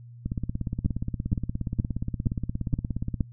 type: two click trains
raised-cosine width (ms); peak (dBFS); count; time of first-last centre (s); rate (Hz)
5; -11 / -16; 6 / 50; 0.86-3.207 / 0.26-3.142; 2.13 / 17
effects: noise-tail reverb RT60 0.1 s tail -23 dB re dry + added 119 Hz sine -43 dBFS peak until 3.32 s